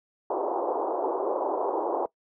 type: band-pass noise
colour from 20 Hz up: pink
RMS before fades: -28 dBFS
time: 0.3-2.06 s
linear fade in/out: 2 ms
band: 340 to 1000 Hz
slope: 48 dB/octave
effects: noise-tail reverb RT60 0.1 s tail -21 dB re dry